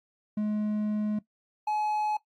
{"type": "tone pair in turn", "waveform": "triangle", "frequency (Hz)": [211.4, 848.8], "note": ["G#3", "G#5"], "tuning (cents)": [31, 38], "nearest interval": "2 octaves", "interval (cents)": 2407, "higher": "second", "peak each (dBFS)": -24, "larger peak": "neither", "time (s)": [[0.37, 1.19], [1.67, 2.17]], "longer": "first", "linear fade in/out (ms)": 5, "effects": ["noise-tail reverb RT60 0.1 s tail -17 dB re dry", "AAC 64 kbps"]}